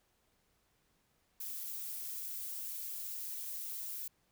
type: noise with flanger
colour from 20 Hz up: violet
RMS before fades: -42 dBFS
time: 1.4-4.08 s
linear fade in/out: 5 ms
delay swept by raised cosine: 0.49 to 5.09 ms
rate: 4 Hz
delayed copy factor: -0.5
effects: pink hiss -75 dBFS RMS until 4.31 s